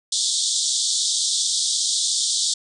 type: band-pass noise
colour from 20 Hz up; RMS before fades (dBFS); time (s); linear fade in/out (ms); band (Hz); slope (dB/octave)
pink; -22; 0.12-2.54; 5; 3400 to 9000; 96
effects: none